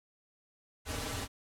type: noise with comb filter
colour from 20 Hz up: pink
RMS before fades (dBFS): -37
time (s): 0.85-1.28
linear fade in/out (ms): 50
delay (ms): 5.6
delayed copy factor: -0.9
effects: low-pass 11000 Hz 12 dB/octave